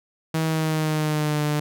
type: tone with pitch glide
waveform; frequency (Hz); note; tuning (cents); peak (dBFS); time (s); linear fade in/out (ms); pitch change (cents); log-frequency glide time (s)
sawtooth; 160 to 149.29; D#3 to D3; +49 to +29; -17; 0.34-1.6; 5; -120; 0.46-1.42
effects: none